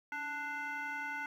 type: tone with frequency modulation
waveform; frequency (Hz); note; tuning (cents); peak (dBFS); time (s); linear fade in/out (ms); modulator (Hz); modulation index
sine; 1477; F#6; -3; -35; 0.12-1.26; 2; 597; 1.2
effects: tanh soft clip ceiling -34 dBFS + 11-bit